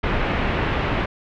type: low-pass noise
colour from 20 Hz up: pink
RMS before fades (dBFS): -22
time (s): 0.03-1.06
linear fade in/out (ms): 10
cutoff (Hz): 2800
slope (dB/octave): 24
effects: none

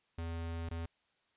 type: tone with dropouts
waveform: square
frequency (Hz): 83.2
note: E2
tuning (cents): +17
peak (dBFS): -38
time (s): 0.18-0.86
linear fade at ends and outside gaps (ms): 5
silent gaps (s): 0.691-0.71
effects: white hiss -75 dBFS RMS until 1.36 s + resampled to 8000 Hz

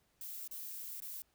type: noise with dropouts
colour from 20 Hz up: violet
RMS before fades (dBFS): -45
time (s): 0.21-1.22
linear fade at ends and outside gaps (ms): 1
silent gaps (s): 0.477-0.512 / 1.003-1.021
effects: pink hiss -75 dBFS RMS until 1.34 s

